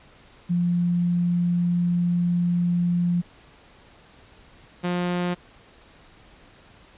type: tone pair in turn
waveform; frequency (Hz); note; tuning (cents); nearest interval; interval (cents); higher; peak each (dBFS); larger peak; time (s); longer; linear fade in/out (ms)
sine / sawtooth; 174.61 / 177.25; F3 / F3; 0 / +26; unison; 26; second; -19; neither; 0.49-3.22 / 4.83-5.35; first; 20
effects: pink hiss -52 dBFS RMS until 6.97 s + resampled to 8000 Hz